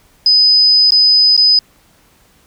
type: tone with dropouts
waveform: sine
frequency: 5010 Hz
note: D#8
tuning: 11 cents sharp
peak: -6 dBFS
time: 0.26-1.59 s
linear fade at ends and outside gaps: 2 ms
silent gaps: 0.907-0.92 / 1.366-1.376 s
effects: pink hiss -51 dBFS RMS until 2.46 s